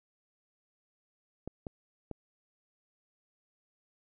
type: clicks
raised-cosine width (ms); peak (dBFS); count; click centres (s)
2; -25; 3; 1.476 / 1.668 / 2.113
effects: none